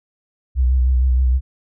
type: tone with vibrato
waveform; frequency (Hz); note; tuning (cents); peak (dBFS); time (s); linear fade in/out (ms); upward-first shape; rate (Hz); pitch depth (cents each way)
sine; 63.6; C2; -48; -12; 0.55-1.41; 50; sine; 6.4; 45
effects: none